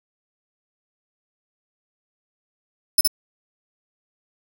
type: tone with echo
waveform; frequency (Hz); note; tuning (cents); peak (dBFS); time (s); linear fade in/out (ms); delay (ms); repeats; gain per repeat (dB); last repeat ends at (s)
15% pulse; 5274; E8; 0; -6; 2.98-3.01; 5; 66; 1; -3; 3.076
effects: none